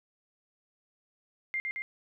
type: tone with echo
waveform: sine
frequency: 2100 Hz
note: C7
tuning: 6 cents sharp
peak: -29 dBFS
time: 1.54-1.6 s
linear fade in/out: 0 ms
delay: 110 ms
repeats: 2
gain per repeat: -2 dB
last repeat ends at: 1.82 s
effects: none